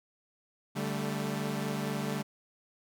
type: chord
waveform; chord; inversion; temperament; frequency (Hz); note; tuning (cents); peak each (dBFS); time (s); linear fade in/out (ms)
sawtooth; D suspended fourth; none; equal with one note detuned; 145.06 / 196 / 220; D3 / G3 / A3; -21 / 0 / 0; -32; 0.75-2.23; 20
effects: none